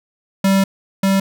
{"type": "tone pair in turn", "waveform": "square", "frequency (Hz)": [194.2, 194.2], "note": ["G3", "G3"], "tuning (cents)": [-16, -16], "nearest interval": "unison", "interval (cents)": 0, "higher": "neither", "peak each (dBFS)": [-12, -13], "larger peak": "first", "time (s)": [[0.44, 0.64], [1.03, 1.2]], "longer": "first", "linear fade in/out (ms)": 5, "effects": []}